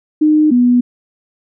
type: tone pair in turn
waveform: sine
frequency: 305.8 / 245.1 Hz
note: D#4 / B3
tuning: -30 / -13 cents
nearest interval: major third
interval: 383 cents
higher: first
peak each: -7 dBFS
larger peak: neither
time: 0.21-0.51 / 0.51-0.81 s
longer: neither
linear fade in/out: 10 ms
effects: none